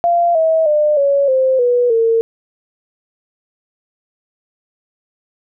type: tone with pitch steps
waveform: sine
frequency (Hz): 690 / 643.8 / 600.7 / 560.5 / 522.9 / 487.9 / 455.2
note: F5 / E5 / D5 / C#5 / C5 / B4 / A#4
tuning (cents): -21 / -41 / +39 / +19 / -1 / -21 / -41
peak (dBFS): -10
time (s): 0.04-2.21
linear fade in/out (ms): 0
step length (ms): 310
effects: none